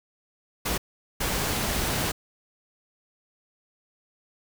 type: noise bursts at uneven times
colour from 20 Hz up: pink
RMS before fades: -27 dBFS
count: 2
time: 0.65-0.78 / 1.2-2.12 s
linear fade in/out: 10 ms
effects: none